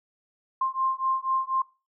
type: beating tone pair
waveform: sine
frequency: 1053 / 1057.1 Hz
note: C6 / C6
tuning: +11 / +17 cents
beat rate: 4.1 Hz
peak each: -27 dBFS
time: 0.61-1.62 s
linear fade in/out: 5 ms
effects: noise-tail reverb RT60 0.3 s tail -20 dB re dry